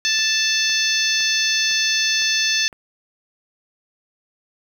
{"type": "harmonic tone", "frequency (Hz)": 880, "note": "A5", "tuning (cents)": 0, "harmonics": [2, 3, 4, 5, 6, 7], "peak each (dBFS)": [-24, -24, -24, -24, -24, -24], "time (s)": [0.05, 2.68], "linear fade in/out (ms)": 0}
{"type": "click train", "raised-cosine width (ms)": 0.5, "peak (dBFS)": -26, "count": 6, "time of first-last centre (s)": [0.19, 2.728], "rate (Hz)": 1.97}
{"effects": ["7-bit"]}